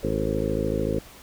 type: harmonic tone with a mistuned harmonic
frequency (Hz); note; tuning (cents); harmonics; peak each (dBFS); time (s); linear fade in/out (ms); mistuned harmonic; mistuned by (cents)
53.5; A1; -48; 1 / 2 / 3 / 4 / 5 / 6 / 7 / 8 / 9 / 10; -32 / -32 / -32 / -32 / -32 / -32 / -32 / -32 / -32 / -32; 0.03-0.99; 5; 8; +53
effects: pink hiss -47 dBFS RMS until 1.22 s